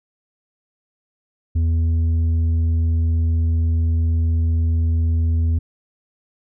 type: tone with tanh clipping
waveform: sine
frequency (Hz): 82.1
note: E2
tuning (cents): -6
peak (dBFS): -16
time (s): 1.55-5.59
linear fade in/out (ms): 10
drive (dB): 5
effects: none